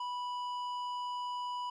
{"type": "tone with tanh clipping", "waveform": "triangle", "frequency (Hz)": 985, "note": "B5", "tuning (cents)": -5, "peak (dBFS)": -37, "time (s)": [0, 1.7], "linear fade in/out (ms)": 5, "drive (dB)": 14, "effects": []}